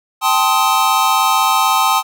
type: chord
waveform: square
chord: A half-diminished seventh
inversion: third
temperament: equal with one note detuned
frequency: 784 / 880 / 1046.5 / 1259.7 Hz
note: G5 / A5 / C6 / Eb6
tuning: 0 / 0 / 0 / +21 cents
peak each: -19 / -18 / -18 / -17 dBFS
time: 0.21-2.03 s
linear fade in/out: 50 ms
effects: none